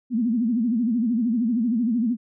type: tone with vibrato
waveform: sine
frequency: 233.1 Hz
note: A#3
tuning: in tune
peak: -19 dBFS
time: 0.1-2.17 s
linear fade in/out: 50 ms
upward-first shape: sine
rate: 13 Hz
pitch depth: 150 cents each way
effects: none